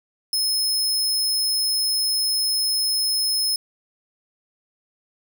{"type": "tone", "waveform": "sawtooth", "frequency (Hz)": 5180, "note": "E8", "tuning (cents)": -31, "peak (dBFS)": -17, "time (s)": [0.33, 3.56], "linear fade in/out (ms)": 2, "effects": []}